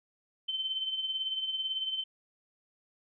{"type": "tone with tremolo", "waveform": "sine", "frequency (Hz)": 3083, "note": "G7", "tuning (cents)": -29, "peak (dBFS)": -28, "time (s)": [0.48, 2.04], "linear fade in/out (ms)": 10, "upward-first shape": "triangle", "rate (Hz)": 18, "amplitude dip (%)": 65, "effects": []}